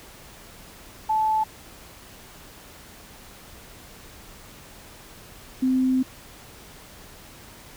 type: tone pair in turn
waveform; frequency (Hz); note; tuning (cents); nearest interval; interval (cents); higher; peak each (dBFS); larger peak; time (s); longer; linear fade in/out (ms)
sine; 870 / 258.7; A5 / C4; -20 / -19; octave + major sixth; 2099; first; -19 / -18; second; 1.09-1.44 / 5.62-6.03; second; 10
effects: pink hiss -46 dBFS RMS until 7.76 s